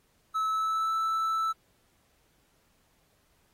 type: tone with pitch glide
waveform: triangle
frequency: 1300 to 1318.9 Hz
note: E6 to E6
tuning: -24 to +1 cents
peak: -24 dBFS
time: 0.34-1.53 s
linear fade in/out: 20 ms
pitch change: +25 cents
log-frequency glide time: 0.48-0.94 s
effects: pink hiss -69 dBFS RMS until 3.53 s + AAC 48 kbps